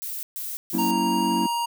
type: noise bursts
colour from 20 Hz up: violet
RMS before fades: -32 dBFS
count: 3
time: 0.02-0.91 s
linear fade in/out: 0 ms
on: 210 ms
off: 130 ms
type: chord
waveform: triangle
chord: F# dominant seventh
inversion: none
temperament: equal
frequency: 185 / 233.1 / 277.2 / 329.6 Hz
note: F#3 / A#3 / C#4 / E4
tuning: 0 / 0 / 0 / 0 cents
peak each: -27 / -25 / -28 / -25 dBFS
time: 0.73-1.47 s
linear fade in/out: 10 ms
type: tone with pitch glide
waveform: square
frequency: 932 to 941.2 Hz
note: A#5 to A#5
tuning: -1 to +16 cents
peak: -24 dBFS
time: 0.78-1.66 s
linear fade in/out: 10 ms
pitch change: +17 cents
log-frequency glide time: 0.94-1.3 s
effects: none